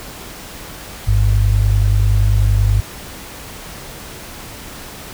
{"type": "tone pair together", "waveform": "sine", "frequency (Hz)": [50.45, 100.9], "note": ["G#1", "G#2"], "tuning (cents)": [-49, -49], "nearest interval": "octave", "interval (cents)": 1200, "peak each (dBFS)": -13, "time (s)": [1.07, 2.81], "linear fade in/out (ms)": 10, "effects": ["pink hiss -33 dBFS RMS until 5.13 s"]}